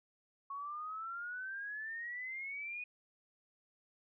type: exponential sweep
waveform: sine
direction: up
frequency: 1100 to 2489 Hz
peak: -40 dBFS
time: 0.5-2.84 s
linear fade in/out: 5 ms
effects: none